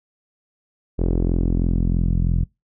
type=tone with low-pass filter sweep; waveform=sawtooth; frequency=43.09 Hz; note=F1; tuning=22 cents flat; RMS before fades=-19 dBFS; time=0.98-2.45 s; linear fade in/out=20 ms; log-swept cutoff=410 to 150 Hz; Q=1.8; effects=noise-tail reverb RT60 0.2 s tail -25 dB re dry